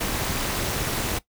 pink noise with amplitude modulation, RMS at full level -23 dBFS, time 0-1.19 s, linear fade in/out 10 ms, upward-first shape sine, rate 253 Hz, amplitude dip 80%, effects noise-tail reverb RT60 0.1 s tail -17 dB re dry

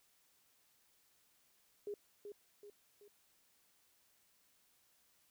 sine tone with echo, 410.6 Hz, G#4, 20 cents flat, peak -40 dBFS, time 1.87-1.94 s, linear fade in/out 2 ms, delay 380 ms, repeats 3, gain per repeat -6 dB, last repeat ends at 3.08 s, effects white hiss -73 dBFS RMS until 5.3 s

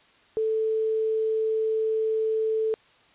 sine tone with quantisation, 440 Hz, A4, in tune, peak -22 dBFS, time 0.37-2.74 s, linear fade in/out 0 ms, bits 8, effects white hiss -58 dBFS RMS until 3.14 s + resampled to 8000 Hz

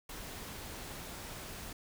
pink noise, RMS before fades -45 dBFS, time 0.09-1.73 s, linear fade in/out 5 ms, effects none

